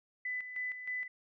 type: tone with tremolo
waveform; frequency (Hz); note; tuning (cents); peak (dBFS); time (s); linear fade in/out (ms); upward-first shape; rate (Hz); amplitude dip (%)
sine; 2000; B6; +21; -34; 0.25-1.08; 5; square; 3.2; 60
effects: none